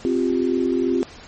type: chord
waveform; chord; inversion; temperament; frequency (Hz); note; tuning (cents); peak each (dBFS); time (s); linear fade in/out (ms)
sine; C suspended fourth; none; equal with one note detuned; 262.5 / 349.2 / 392; C4 / F4 / G4; +6 / 0 / 0; -21 / -21 / -24; 0.05-1.03; 0
effects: pink hiss -42 dBFS RMS until 1.27 s + MP3 32 kbps